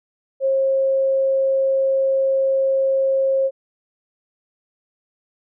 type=tone; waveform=sine; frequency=537 Hz; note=C5; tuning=45 cents sharp; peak=-15 dBFS; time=0.4-3.51 s; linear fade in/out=50 ms; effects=none